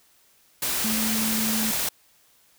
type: tone in noise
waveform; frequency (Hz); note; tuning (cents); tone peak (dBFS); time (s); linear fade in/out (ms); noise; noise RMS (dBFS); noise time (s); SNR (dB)
sine; 220; A3; 0; -26; 0.84-1.71; 5; white; -26; 0.62-1.89; -3
effects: white hiss -60 dBFS RMS until 2.58 s